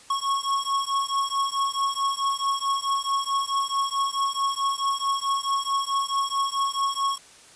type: beating tone pair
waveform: square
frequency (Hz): 1098 / 1102.6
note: C#6 / C#6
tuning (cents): -17 / -10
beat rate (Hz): 4.6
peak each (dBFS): -27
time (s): 0.1-7.18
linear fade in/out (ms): 5
effects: white hiss -50 dBFS RMS until 7.55 s + resampled to 22050 Hz